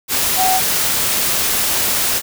sine tone in noise, 750 Hz, F#5, 23 cents sharp, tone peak -14 dBFS, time 0.36-0.61 s, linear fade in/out 50 ms, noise white, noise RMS -17 dBFS, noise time 0.08-2.22 s, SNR 0 dB, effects none

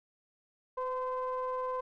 triangle ring-modulated tone, 258.9 Hz, C4, 18 cents flat, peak -27 dBFS, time 0.77-1.81 s, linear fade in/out 10 ms, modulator 767 Hz, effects none

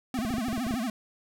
square tone with vibrato, 237.5 Hz, A#3, 33 cents sharp, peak -29 dBFS, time 0.14-0.9 s, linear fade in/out 2 ms, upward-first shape sine, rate 13 Hz, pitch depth 190 cents each way
clicks, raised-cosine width 3 ms, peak -22 dBFS, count 11, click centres 0.189 / 0.25 / 0.306 / 0.34 / 0.383 / 0.484 / 0.529 / 0.578 / 0.667 / 0.709 / 0.74 s
effects none

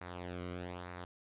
sawtooth tone with flanger, 89 Hz, F2, 33 cents sharp, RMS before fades -44 dBFS, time 0.01-1.05 s, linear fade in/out 5 ms, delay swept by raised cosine 0.31 to 1.17 ms, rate 1.1 Hz, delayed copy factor -0.7, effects resampled to 8000 Hz + 12-bit

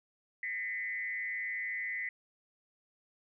sine tone with frequency modulation, 2007 Hz, B6, 27 cents sharp, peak -34 dBFS, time 0.43-2.09 s, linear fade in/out 2 ms, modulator 173 Hz, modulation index 0.72, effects none

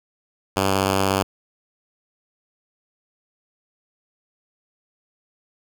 5% pulse tone, 96.8 Hz, G2, 21 cents flat, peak -7 dBFS, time 0.56-1.23 s, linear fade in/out 10 ms, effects none

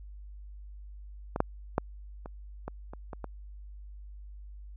clicks, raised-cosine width 1 ms, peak -17 / -9 / -11 / -27 / -22 / -28 / -25 / -23 dBFS, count 8, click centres 1.361 / 1.404 / 1.781 / 2.259 / 2.68 / 2.935 / 3.132 / 3.243 s, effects added 50 Hz sine -43 dBFS peak until 4.76 s

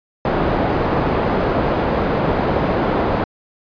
white low-pass noise, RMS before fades -18 dBFS, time 0.25-3.24 s, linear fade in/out 2 ms, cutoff 700 Hz, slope 12 dB/octave, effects resampled to 11025 Hz

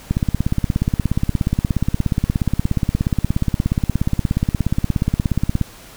click train, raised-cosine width 5 ms, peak -4 dBFS, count 94, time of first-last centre 0.11-5.613 s, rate 16.9 Hz, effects pink hiss -41 dBFS RMS until 5.96 s

